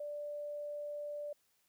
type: tone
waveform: sine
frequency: 587.3 Hz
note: D5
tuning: in tune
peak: -39 dBFS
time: 0-1.33 s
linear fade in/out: 5 ms
effects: white hiss -75 dBFS RMS until 1.68 s